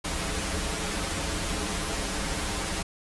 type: noise with comb filter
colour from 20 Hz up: pink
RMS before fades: -30 dBFS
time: 0.04-2.83 s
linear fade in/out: 10 ms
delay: 8.2 ms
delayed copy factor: -0.9
effects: resampled to 24000 Hz